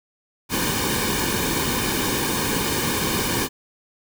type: noise with comb filter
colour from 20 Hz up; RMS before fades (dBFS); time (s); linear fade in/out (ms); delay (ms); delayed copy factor
pink; -23; 0.49-3.49; 50; 1.5; -0.75
effects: none